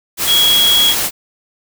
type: tone in noise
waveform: sine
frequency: 3322 Hz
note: G#7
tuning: in tune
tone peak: -9 dBFS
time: 0.26-0.95 s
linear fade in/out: 50 ms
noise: white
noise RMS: -17 dBFS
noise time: 0.17-1.11 s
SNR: +5 dB
effects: none